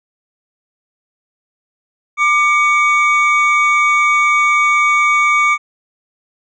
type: tone pair together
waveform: triangle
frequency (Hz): 1191 / 2248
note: D6 / C#7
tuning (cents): +24 / +24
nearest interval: major seventh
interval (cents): 1100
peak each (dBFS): -11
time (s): 2.17-5.58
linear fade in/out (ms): 50
effects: resampled to 22050 Hz